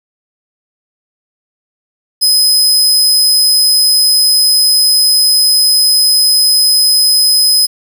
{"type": "tone", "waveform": "sawtooth", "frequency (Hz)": 5050, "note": "D#8", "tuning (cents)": 25, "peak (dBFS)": -4, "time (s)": [2.21, 7.67], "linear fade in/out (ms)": 20, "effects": ["7-bit"]}